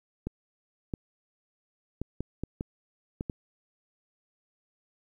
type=clicks; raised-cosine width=3 ms; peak=-19 dBFS; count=8; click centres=0.27 / 0.938 / 2.016 / 2.206 / 2.436 / 2.609 / 3.209 / 3.298 s; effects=10-bit